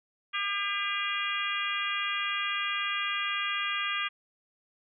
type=harmonic tone with a mistuned harmonic; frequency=401.9 Hz; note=G4; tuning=43 cents sharp; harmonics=3 / 4 / 5 / 6 / 7 / 8; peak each=-34 / -36 / -36 / -35 / -36 / -37 dBFS; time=0.33-4.09 s; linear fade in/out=20 ms; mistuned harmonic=8; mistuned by=+41 cents; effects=none